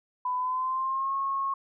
sine tone with pitch glide, 1000 to 1090.5 Hz, B5 to C#6, +21 to -29 cents, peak -26 dBFS, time 0.25-1.54 s, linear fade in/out 5 ms, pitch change +150 cents, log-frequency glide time 0.36-1.15 s, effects none

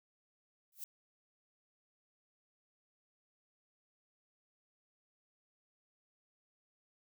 violet noise with exponential growth, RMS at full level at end -39 dBFS, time 0.72-0.84 s, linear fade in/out 2 ms, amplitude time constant 26 ms, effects none

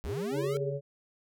square linear sweep, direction up, 48.1 to 459.3 Hz, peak -35 dBFS, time 0.04-0.57 s, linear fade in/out 0 ms
sine tone, 405.6 Hz, G#4, 41 cents flat, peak -33 dBFS, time 0.05-0.74 s, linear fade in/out 50 ms
harmonic tone, 141 Hz, C#3, 30 cents sharp, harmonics 1 / 3 / 4, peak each -34 / -37 / -36 dBFS, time 0.31-0.81 s, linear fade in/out 50 ms
effects none

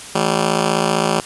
10% pulse ring-modulated tone, 192.7 Hz, G3, 29 cents flat, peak -4 dBFS, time 0.15-1.2 s, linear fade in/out 0 ms, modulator 27.8 Hz, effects white hiss -34 dBFS RMS until 1.25 s + resampled to 24000 Hz

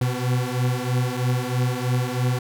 40% pulse beating tone pair, 123.47 / 126.57 Hz, B2 / B2, 0 / +43 cents, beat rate 3.1 Hz, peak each -23 dBFS, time 0.01-2.39 s, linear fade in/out 5 ms, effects none

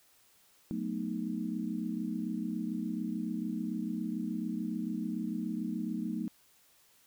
sine chord, B dominant seventh, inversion second, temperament equal with one note detuned, 182.77 / 220 / 246.9 / 311.1 Hz, F#3 / A3 / B3 / D#4, -21 / 0 / 0 / 0 cents, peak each -39 / -36 / -39 / -39 dBFS, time 0.71-6.28 s, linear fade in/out 0 ms, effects white hiss -65 dBFS RMS until 7.06 s

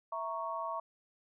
sine chord, A# diminished, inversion second, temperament equal, 659.3 / 932.3 / 1108.7 Hz, E5 / A#5 / C#6, 0 / 0 / 0 cents, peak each -40 / -40 / -38 dBFS, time 0.12-0.8 s, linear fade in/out 5 ms, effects none

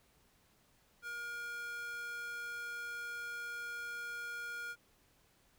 square tone with high-pass filter, 474.5 Hz, A#4, 31 cents sharp, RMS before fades -43 dBFS, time 1.02-4.76 s, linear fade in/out 50 ms, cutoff 1400 Hz, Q 3.4, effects pink hiss -70 dBFS RMS until 5.58 s

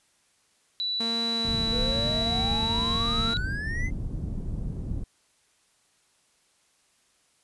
sine tone with pitch glide, 3951 to 3919 Hz, B7 to B7, 0 to -14 cents, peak -26 dBFS, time 0.8-3.37 s, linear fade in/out 0 ms, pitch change -14 cents, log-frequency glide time 1.22-2.55 s
sawtooth tone with vibrato, 228.2 Hz, A#3, 37 cents flat, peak -27 dBFS, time 1-3.34 s, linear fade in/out 5 ms, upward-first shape sine, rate 1.1 Hz, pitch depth 18 cents each way
pink low-pass noise, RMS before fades -31 dBFS, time 1.44-5.04 s, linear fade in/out 10 ms, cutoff 180 Hz, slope 12 dB/octave
triangle exponential sweep, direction up, 466.2 to 2093 Hz, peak -30 dBFS, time 1.7-3.91 s, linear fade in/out 50 ms
effects white hiss -66 dBFS RMS until 7.43 s + resampled to 24000 Hz

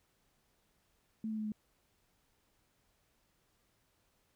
sine tone with pitch steps, 220 / 217.6 / 215.2 / 212.9 Hz, A3 / A3 / A3 / G#3, 0 / -19 / -38 / +43 cents, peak -35 dBFS, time 1.24-1.52 s, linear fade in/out 2 ms, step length 70 ms, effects pink hiss -75 dBFS RMS until 4.35 s

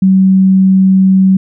sine tone, 190 Hz, F#3, 46 cents sharp, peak -4 dBFS, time 0.02-1.37 s, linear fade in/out 5 ms, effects none

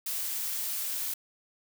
blue noise, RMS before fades -33 dBFS, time 0.06-1.14 s, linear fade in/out 5 ms, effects none

